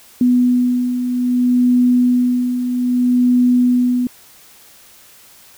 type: beating tone pair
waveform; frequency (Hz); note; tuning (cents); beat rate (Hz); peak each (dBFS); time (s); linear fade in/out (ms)
sine; 246.9 / 247.52; B3 / B3; 0 / +4; 0.62; -20 / -12; 0.21-4.07; 2
effects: white hiss -45 dBFS RMS until 5.57 s